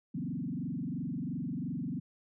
sine tone with frequency modulation, 207.7 Hz, G#3, in tune, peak -33 dBFS, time 0.14-2 s, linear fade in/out 10 ms, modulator 22.9 Hz, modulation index 2.9, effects none

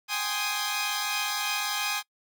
10% pulse chord, Ab major seventh, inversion third, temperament equal, 784 / 830.6 / 1046.5 / 1244.5 Hz, G5 / Ab5 / C6 / Eb6, 0 / 0 / 0 / 0 cents, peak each -28 / -23 / -26 / -24 dBFS, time 0.08-2.03 s, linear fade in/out 50 ms, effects noise-tail reverb RT60 0.1 s tail -24 dB re dry

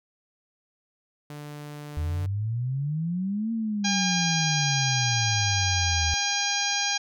sawtooth tone, 147.6 Hz, D3, 9 cents sharp, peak -33 dBFS, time 1.3-2.26 s, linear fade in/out 2 ms
sine exponential two-way sweep, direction up then down, 77.78 to 230.1 to 77.78 Hz, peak -25 dBFS, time 1.97-6.14 s, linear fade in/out 0 ms, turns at 3.52 s
harmonic tone, 809 Hz, G#5, 46 cents flat, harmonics 1 / 2 / 3 / 4 / 5 / 6 / 7 / 8, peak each -32 / -32 / -32 / -32 / -32 / -32 / -32 / -32 dBFS, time 3.84-6.98 s, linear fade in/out 10 ms
effects none

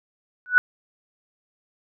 sine tone with exponential growth, 1480 Hz, F#6, in tune, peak -7 dBFS, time 0.46-0.58 s, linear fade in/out 0 ms, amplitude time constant 26 ms, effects none

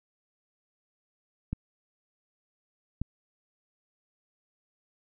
clicks, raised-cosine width 5 ms, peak -18 dBFS, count 2, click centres 1.53 / 3.016 s, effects none

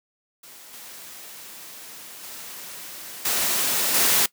white noise with level steps, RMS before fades -45 / -41 / -38 / -23 / -19 dBFS, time 0.43-4.26 s, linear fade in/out 5 ms, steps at 0.73 / 2.23 / 3.25 / 3.94 s, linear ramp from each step 5 ms, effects noise-tail reverb RT60 0.1 s tail -20 dB re dry + high-pass 150 Hz 12 dB/octave

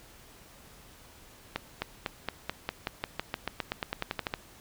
accelerating click train, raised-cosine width 0.3 ms, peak -14 dBFS, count 20, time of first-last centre 1.56-4.339 s, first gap 260 ms, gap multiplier 0.93, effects pink hiss -54 dBFS RMS until 4.6 s

